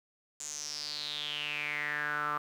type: tone with band-pass filter sweep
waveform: sawtooth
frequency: 148.3 Hz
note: D3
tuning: 17 cents sharp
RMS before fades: -36 dBFS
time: 0.4-2.38 s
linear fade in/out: 5 ms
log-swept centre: 7200 to 1200 Hz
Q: 7.3
effects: 10-bit